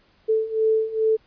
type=beating tone pair; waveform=sine; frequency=438.7 / 441.1 Hz; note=A4 / A4; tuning=-5 / +4 cents; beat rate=2.4 Hz; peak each=-23 / -20 dBFS; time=0.28-1.17 s; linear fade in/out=20 ms; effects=pink hiss -60 dBFS RMS until 1.26 s + resampled to 11025 Hz